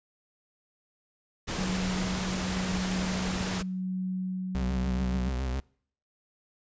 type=noise; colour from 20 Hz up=pink; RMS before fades=-33 dBFS; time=1.47-3.63 s; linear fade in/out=20 ms
type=tone with tremolo; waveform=sine; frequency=185.6 Hz; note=F#3; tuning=6 cents sharp; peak=-28 dBFS; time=1.58-5.29 s; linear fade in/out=5 ms; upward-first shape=sine; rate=0.91 Hz; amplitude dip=25%
type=tone with vibrato; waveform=40% pulse; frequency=64.5 Hz; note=C2; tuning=24 cents flat; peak=-28 dBFS; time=4.55-5.6 s; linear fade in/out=0 ms; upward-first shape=sine; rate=7.1 Hz; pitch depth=76 cents each way
effects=noise-tail reverb RT60 0.6 s tail -26 dB re dry + resampled to 16000 Hz